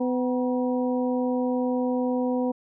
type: harmonic tone with a mistuned harmonic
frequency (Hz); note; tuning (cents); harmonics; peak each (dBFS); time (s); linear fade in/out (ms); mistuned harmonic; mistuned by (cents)
251.1; B3; +29; 1 / 2 / 3 / 4; -24 / -27 / -35 / -37; 0-2.52; 10; 4; -77
effects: none